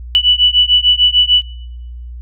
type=beating tone pair; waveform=sine; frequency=2960 / 2966.7 Hz; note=F#7 / F#7; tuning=0 / +4 cents; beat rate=6.7 Hz; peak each=-11 dBFS; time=0.15-1.42 s; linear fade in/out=0 ms; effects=noise-tail reverb RT60 1.0 s tail -26 dB re dry + added 60 Hz sine -26 dBFS peak until 2.21 s